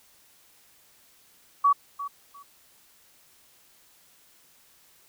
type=tone with echo; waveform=sine; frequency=1134 Hz; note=C#6; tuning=39 cents sharp; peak=-16 dBFS; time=1.64-1.73 s; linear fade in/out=10 ms; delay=350 ms; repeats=2; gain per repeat=-14 dB; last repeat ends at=2.43 s; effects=white hiss -59 dBFS RMS until 5.08 s